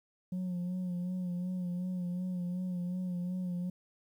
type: tone with vibrato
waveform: sine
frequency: 180 Hz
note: F#3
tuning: 47 cents flat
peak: -30 dBFS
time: 0.32-3.7 s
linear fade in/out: 5 ms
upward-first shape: sine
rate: 2.7 Hz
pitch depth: 40 cents each way
effects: tanh soft clip ceiling -32 dBFS + 11-bit